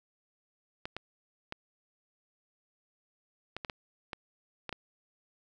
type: clicks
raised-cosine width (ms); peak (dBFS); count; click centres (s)
0.3; -21; 9; 0.855 / 0.966 / 1.524 / 3.566 / 3.648 / 3.698 / 4.132 / 4.693 / 4.727
effects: none